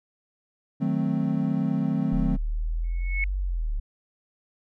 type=chord; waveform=triangle; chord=D# diminished seventh; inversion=none; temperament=equal; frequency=155.56 / 185 / 220 / 261.6 Hz; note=D#3 / F#3 / A3 / C4; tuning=0 / 0 / 0 / 0 cents; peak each=-26 dBFS; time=0.8-2.37 s; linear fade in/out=20 ms
type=exponential two-way sweep; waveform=sine; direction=up then down; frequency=34.65 to 48.26 to 34.65 Hz; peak=-24 dBFS; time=2.12-3.8 s; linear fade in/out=10 ms; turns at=3.39 s
type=tone with exponential growth; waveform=sine; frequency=2200 Hz; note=C#7; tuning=14 cents flat; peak=-22 dBFS; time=2.84-3.24 s; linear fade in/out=1 ms; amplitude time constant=86 ms
effects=none